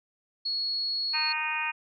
sine tone, 4343 Hz, C#8, 36 cents flat, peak -27 dBFS, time 0.45-1.33 s, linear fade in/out 10 ms
harmonic tone, 309.1 Hz, D#4, 11 cents flat, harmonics 3 / 4 / 5 / 6 / 7 / 8 / 9, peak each -34 / -39 / -38 / -37 / -41 / -30 / -40 dBFS, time 1.13-1.72 s, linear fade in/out 20 ms
effects none

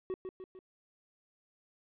triangle tone with echo, 374.3 Hz, F#4, 20 cents sharp, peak -31 dBFS, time 0.1-0.14 s, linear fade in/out 0 ms, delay 150 ms, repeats 3, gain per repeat -5 dB, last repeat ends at 0.59 s, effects resampled to 8000 Hz + 12-bit

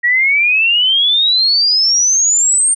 sine exponential sweep, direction up, 1897 to 8870 Hz, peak -9 dBFS, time 0.03-2.75 s, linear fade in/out 20 ms, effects none

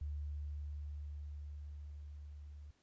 sine tone with level ramp, 73.42 Hz, D2, in tune, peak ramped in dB -38 to -49 dBFS, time 0.01-2.71 s, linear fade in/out 5 ms, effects pink hiss -75 dBFS RMS until 2.82 s + resampled to 16000 Hz

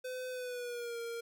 square tone with pitch glide, 508 to 465.8 Hz, B4 to A#4, +49 to -1 cents, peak -39 dBFS, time 0.04-1.21 s, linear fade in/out 10 ms, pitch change -150 cents, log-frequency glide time 0.3-0.99 s, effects none

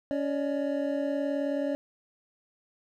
triangle tone cluster, 280.8 / 562 / 601 Hz, C#4 / C#5 / D5, +22 / +24 / +40 cents, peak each -28 / -30 / -31 dBFS, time 0.11-1.75 s, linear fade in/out 0 ms, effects none

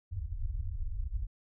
pink low-pass noise, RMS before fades -35 dBFS, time 0.11-1.27 s, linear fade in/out 5 ms, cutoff 100 Hz, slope 96 dB/octave, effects none

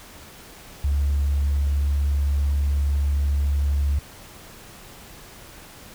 sine tone, 71.1 Hz, C#2, 45 cents sharp, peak -17 dBFS, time 0.84-3.99 s, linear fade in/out 5 ms, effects tanh soft clip ceiling -15 dBFS + pink hiss -44 dBFS RMS until 5.94 s

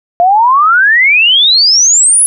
sine exponential sweep, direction up, 684 to 10710 Hz, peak -4 dBFS, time 0.2-2.26 s, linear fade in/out 0 ms, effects none

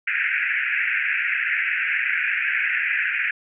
pink band-pass noise, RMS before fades -23 dBFS, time 0.07-3.31 s, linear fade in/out 5 ms, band 1500 to 2600 Hz, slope 96 dB/octave, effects none

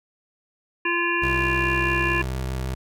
harmonic tone, 344.5 Hz, F4, 24 cents flat, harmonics 1 / 3 / 5 / 7 / 8, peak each -27 / -27 / -25 / -28 / -28 dBFS, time 0.85-2.22 s, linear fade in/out 5 ms
25% pulse tone with vibrato, 64.7 Hz, C2, 19 cents flat, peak -22 dBFS, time 1.22-2.75 s, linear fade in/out 10 ms, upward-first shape sine, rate 6.3 Hz, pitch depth 17 cents each way
effects none

